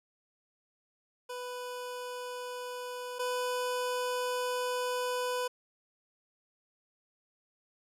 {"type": "tone pair in turn", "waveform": "25% pulse", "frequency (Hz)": [495.9, 497.9], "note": ["B4", "B4"], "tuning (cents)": [7, 14], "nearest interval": "unison", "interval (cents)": 7, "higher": "second", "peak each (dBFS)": [-34, -27], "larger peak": "second", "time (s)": [[1.29, 3.19], [3.19, 5.48]], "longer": "second", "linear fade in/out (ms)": 10, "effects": ["resampled to 32000 Hz", "11-bit"]}